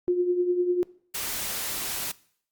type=tone with tremolo; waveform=sine; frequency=356.5 Hz; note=F4; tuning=36 cents sharp; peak=-18 dBFS; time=0.08-0.83 s; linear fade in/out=0 ms; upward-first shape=triangle; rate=10 Hz; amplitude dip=65%
type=noise; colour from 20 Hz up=white; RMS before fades=-31 dBFS; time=1.14-2.12 s; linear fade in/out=10 ms
effects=noise-tail reverb RT60 0.6 s tail -21 dB re dry + Opus 48 kbps